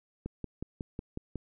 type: click train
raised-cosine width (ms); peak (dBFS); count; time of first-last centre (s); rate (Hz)
3; -23; 7; 0.26-1.357; 5.47
effects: none